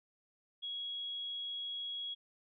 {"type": "tone", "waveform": "sine", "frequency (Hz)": 3322, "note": "G#7", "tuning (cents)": 0, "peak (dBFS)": -38, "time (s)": [0.62, 2.15], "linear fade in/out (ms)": 20, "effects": []}